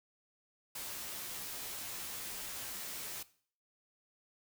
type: noise with comb filter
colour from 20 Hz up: white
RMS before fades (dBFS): -43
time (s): 0.75-3.23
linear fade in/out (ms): 5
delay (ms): 13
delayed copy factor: -0.75
effects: noise-tail reverb RT60 0.5 s tail -18 dB re dry